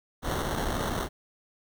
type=noise with sample-and-hold; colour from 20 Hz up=pink; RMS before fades=-30 dBFS; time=0.22-1.09 s; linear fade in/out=50 ms; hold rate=2450 Hz; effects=none